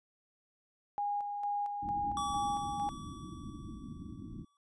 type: tone with tremolo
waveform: sine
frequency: 818 Hz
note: G#5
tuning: 26 cents flat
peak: -31 dBFS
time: 0.98-2.89 s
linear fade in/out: 0 ms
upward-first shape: square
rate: 2.2 Hz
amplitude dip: 40%
type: low-pass noise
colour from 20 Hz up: white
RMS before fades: -45 dBFS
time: 1.82-4.45 s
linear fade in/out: 10 ms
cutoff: 330 Hz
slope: 96 dB/octave
type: tone with exponential decay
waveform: square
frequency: 1146 Hz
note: D6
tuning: 43 cents flat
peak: -34 dBFS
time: 2.17-4.57 s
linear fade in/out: 1 ms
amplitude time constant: 520 ms
effects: resampled to 24000 Hz